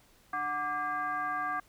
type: tone with frequency modulation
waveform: sine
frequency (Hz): 1174.7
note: D6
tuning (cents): 0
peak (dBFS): -30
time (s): 0.33-1.6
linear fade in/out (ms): 5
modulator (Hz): 438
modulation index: 1.1
effects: pink hiss -63 dBFS RMS until 1.68 s

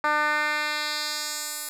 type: tone with band-pass filter sweep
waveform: 10% pulse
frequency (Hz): 300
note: D4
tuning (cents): +37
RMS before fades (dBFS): -27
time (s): 0.04-1.69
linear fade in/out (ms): 2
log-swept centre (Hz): 1200 to 11000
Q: 1.4
effects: none

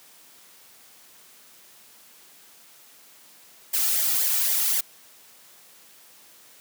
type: noise with flanger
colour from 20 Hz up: blue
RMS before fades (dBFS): -23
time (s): 3.73-4.81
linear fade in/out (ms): 10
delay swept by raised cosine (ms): 0.74 to 1.94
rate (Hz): 3.9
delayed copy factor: -0.65
effects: white hiss -52 dBFS RMS until 6.6 s + high-pass 150 Hz 12 dB/octave

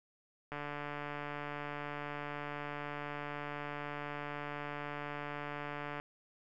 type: click train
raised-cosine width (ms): 0.5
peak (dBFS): -26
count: 801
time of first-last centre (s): 0.52-5.999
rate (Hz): 146
effects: none

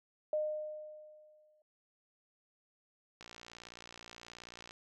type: tone with exponential decay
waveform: sine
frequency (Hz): 611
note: D#5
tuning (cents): -32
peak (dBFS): -29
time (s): 0.33-1.62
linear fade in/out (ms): 2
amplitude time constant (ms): 280
type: click train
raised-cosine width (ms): 0.2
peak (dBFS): -32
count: 89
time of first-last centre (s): 3.21-4.709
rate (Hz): 58.7
effects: none

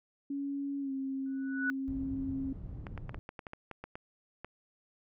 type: tone with pitch glide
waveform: sine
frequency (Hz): 280 to 268.6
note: C#4 to C4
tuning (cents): +18 to +46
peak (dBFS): -33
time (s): 0.3-2.53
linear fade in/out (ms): 5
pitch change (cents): -72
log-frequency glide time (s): 0.8-0.92
type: tone with exponential growth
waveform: sine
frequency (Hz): 1480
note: F#6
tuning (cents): 0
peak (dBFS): -27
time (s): 1.26-1.7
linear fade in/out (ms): 0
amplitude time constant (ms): 95
type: low-pass noise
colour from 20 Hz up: white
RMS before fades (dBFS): -43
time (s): 1.88-3.19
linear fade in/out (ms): 0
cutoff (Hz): 110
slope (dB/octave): 12
type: clicks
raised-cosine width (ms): 0.5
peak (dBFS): -27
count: 12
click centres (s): 2.868 / 2.977 / 3.094 / 3.145 / 3.291 / 3.392 / 3.468 / 3.534 / 3.713 / 3.84 / 3.955 / 4.446
effects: none

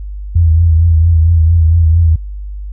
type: tone with vibrato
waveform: sine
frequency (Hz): 82.4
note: E2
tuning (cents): 0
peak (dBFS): -5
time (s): 0.35-2.16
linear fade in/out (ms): 10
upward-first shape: triangle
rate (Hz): 4.4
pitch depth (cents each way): 69
effects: added 50 Hz sine -21 dBFS peak until 2.72 s

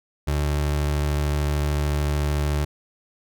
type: tone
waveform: 30% pulse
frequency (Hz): 73.42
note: D2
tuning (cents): 0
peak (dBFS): -18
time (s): 0.27-2.65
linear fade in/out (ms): 10
effects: none

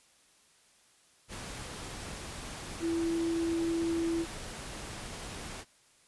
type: tone in noise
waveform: sine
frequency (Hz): 332.8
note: E4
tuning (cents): +17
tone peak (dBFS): -28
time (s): 2.8-4.26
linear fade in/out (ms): 50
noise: pink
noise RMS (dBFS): -42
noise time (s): 1.28-5.65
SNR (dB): +11
effects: white hiss -64 dBFS RMS until 6.07 s + resampled to 24000 Hz

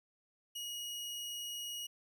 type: tone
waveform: sawtooth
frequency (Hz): 2893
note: F#7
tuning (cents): -40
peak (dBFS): -37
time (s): 0.55-1.87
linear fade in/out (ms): 10
effects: none

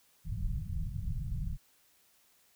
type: low-pass noise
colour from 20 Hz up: pink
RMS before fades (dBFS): -35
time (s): 0.24-1.58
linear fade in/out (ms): 50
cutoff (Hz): 170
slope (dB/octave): 48
effects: white hiss -67 dBFS RMS until 2.55 s

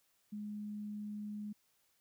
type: tone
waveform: sine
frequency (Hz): 208.9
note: G#3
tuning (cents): +10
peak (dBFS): -40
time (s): 0.32-1.53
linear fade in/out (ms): 10
effects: white hiss -75 dBFS RMS until 2 s

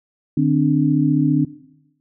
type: tone cluster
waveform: sine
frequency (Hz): 150.9 / 260.6 / 295.5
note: D3 / C4 / D4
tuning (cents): +47 / -7 / +11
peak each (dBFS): -18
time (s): 0.37-1.45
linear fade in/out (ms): 5
effects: noise-tail reverb RT60 0.9 s tail -18 dB re dry

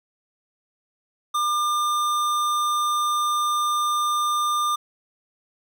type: tone with hard clipping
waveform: sine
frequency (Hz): 1200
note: D6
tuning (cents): +37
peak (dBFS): -22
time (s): 1.34-4.76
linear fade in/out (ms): 10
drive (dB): 17
effects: none

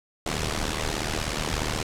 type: noise with amplitude modulation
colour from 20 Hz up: pink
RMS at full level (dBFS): -24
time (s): 0.26-1.83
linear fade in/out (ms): 5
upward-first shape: sine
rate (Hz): 76.7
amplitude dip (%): 85
effects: low-pass 8000 Hz 12 dB/octave

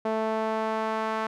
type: tone with band-pass filter sweep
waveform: sawtooth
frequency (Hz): 220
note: A3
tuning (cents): 0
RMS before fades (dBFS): -28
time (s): 0.05-1.27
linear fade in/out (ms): 5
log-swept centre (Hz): 660 to 1100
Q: 1.4
effects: none

